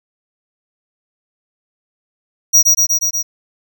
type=tone with echo; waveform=square; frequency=5760 Hz; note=F#8; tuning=47 cents flat; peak=-6 dBFS; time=2.53-2.63 s; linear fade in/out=20 ms; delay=120 ms; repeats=5; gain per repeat=-2 dB; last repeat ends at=3.23 s; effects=none